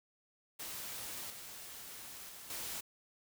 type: noise with level steps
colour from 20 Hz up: white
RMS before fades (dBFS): -44 / -49 / -51 / -42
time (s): 0.59-2.81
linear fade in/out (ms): 10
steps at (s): 1.3 / 2.29 / 2.5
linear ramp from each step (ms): 2
effects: none